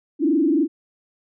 sine tone with frequency modulation, 306.8 Hz, D#4, 24 cents flat, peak -15 dBFS, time 0.19-0.68 s, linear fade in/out 50 ms, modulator 23.4 Hz, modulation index 1.5, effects none

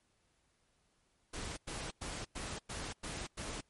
pink noise bursts, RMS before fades -42 dBFS, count 7, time 1.33-3.61 s, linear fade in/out 10 ms, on 240 ms, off 100 ms, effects pink hiss -75 dBFS RMS until 3.69 s + MP3 48 kbps

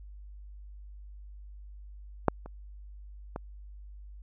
clicks, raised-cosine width 1 ms, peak -7 / -29 / -21 dBFS, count 3, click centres 2.283 / 2.46 / 3.361 s, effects added 50 Hz sine -44 dBFS peak until 4.22 s

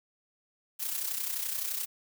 blue noise with amplitude modulation, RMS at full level -31 dBFS, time 0.79-1.86 s, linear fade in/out 20 ms, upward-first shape sine, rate 31.6 Hz, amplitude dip 60%, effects none

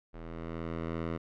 10% pulse ring-modulated tone, 82.41 Hz, E2, in tune, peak -24 dBFS, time 0.13-1.18 s, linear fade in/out 20 ms, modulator 41.4 Hz, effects low-pass 2000 Hz 12 dB/octave

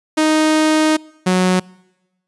sawtooth tone pair in turn, 311.1 / 183.81 Hz, D#4 / F#3, 0 / -11 cents, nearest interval major sixth, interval 911 cents, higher first, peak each -8 dBFS, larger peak neither, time 0.17-0.97 / 1.26-1.6 s, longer first, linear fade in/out 10 ms, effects noise-tail reverb RT60 1.0 s tail -25 dB re dry + resampled to 24000 Hz

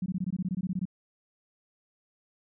sine tone bursts, 183.9 Hz, F#3, 10 cents flat, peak -27 dBFS, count 14, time 0.02-0.854 s, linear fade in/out 5 ms, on 41 ms, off 20 ms, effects none

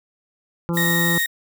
harmonic tone, 170.4 Hz, F3, 42 cents flat, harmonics 1 / 2 / 3 / 5 / 6 / 7 / 8, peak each -21 / -27 / -31 / -35 / -37 / -38 / -39 dBFS, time 0.69-1.18 s, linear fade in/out 0 ms
violet noise, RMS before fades -27 dBFS, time 0.73-1.27 s, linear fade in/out 50 ms
35% pulse tone, 1864.7 Hz, A#6, in tune, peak -18 dBFS, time 0.77-1.26 s, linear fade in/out 2 ms
effects none

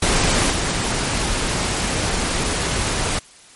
pink noise with level steps, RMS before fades -17 / -21 dBFS, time 0.02-3.19 s, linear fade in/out 5 ms, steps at 0.5 s, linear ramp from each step 20 ms, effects white hiss -46 dBFS RMS until 3.55 s + MP3 48 kbps

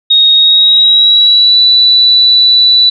sine tone with pitch glide, 3744 to 3962 Hz, A#7 to B7, +7 to +5 cents, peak -3 dBFS, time 0.1-2.9 s, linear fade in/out 10 ms, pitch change +98 cents, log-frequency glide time 0.35-1.58 s, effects none

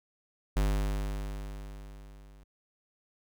square tone with level ramp, 50 Hz, G1, 35 cents sharp, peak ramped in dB -24 to -53 dBFS, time 0.56-2.44 s, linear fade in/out 10 ms, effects none

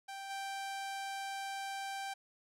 sawtooth tone with level steps, 784 Hz, G5, in tune, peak -39 / -35 dBFS, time 0.08-2.14 s, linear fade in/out 10 ms, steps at 0.29 s, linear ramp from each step 20 ms, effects low-pass 11000 Hz 12 dB/octave

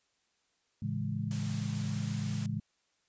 sine chord, A major seventh, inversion none, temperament equal, 110 / 138.59 / 164.81 / 207.7 Hz, A2 / C#3 / E3 / G#3, 0 / 0 / 0 / 0 cents, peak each -36 / -37 / -39 / -37 dBFS, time 0.82-2.6 s, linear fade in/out 5 ms
white noise, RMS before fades -45 dBFS, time 1.31-2.46 s, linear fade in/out 0 ms
effects white hiss -75 dBFS RMS until 3.08 s + resampled to 16000 Hz

